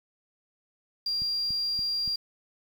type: tone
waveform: sine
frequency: 4765 Hz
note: D8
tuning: 24 cents sharp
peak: -26 dBFS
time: 1.06-2.16 s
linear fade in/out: 5 ms
type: click train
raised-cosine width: 5 ms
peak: -31 dBFS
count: 4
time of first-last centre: 1.22-2.077 s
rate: 3.5 Hz
effects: 8-bit